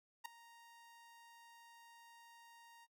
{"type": "tone with ADSR envelope", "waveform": "sawtooth", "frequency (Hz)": 932.3, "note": "A#5", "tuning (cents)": 0, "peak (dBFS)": -37, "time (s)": [0.24, 2.87], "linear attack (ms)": 16, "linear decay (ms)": 4, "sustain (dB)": -19, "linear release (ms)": 36, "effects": ["noise-tail reverb RT60 0.1 s tail -22 dB re dry"]}